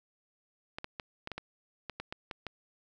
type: clicks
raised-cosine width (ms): 0.3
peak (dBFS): -22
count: 11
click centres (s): 0.785 / 0.844 / 0.998 / 1.274 / 1.317 / 1.38 / 1.897 / 2 / 2.125 / 2.312 / 2.467
effects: none